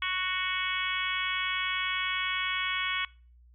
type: harmonic tone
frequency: 370 Hz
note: F#4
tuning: in tune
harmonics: 3 / 4 / 5 / 6 / 7 / 8 / 9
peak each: -35 / -37 / -37 / -33 / -39 / -38 / -36 dBFS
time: 0.02-3.05 s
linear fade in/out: 2 ms
effects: noise-tail reverb RT60 0.4 s tail -24 dB re dry + added 60 Hz sine -54 dBFS peak until 3.54 s